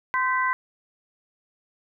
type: tone cluster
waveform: sine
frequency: 1031 / 1542 / 1976 Hz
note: C6 / G6 / B6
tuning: -26 / -29 / 0 cents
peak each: -23 / -27 / -27 dBFS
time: 0.14-0.53 s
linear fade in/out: 0 ms
effects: none